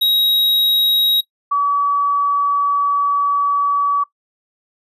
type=tone pair in turn; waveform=square / sine; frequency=3810 / 1141.6 Hz; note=A#7 / D6; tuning=+37 / -49 cents; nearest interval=octave + major sixth; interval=2086 cents; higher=first; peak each=-13 dBFS; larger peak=neither; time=0.01-1.21 / 1.51-4.04 s; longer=second; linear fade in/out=10 ms; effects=noise-tail reverb RT60 0.1 s tail -20 dB re dry + resampled to 32000 Hz